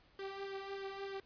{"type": "tone with flanger", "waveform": "sawtooth", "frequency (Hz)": 392, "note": "G4", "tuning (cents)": 0, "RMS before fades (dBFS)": -44, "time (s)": [0.19, 1.2], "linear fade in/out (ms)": 2, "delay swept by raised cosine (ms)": [1.9, 3.6], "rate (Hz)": 3.3, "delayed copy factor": 0.7, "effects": ["pink hiss -67 dBFS RMS until 1.25 s", "resampled to 11025 Hz"]}